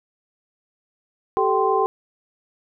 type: tone cluster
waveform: sine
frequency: 387.9 / 436.9 / 776 / 1042 Hz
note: G4 / A4 / G5 / C6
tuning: -18 / -12 / -18 / -7 cents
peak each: -22 dBFS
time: 1.37-1.86 s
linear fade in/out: 0 ms
effects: none